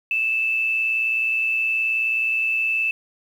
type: tone with amplitude modulation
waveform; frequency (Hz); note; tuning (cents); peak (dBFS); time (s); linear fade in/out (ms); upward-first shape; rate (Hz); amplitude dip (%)
sine; 2635; E7; -1; -17; 0.11-2.91; 2; sine; 119; 40
effects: 8-bit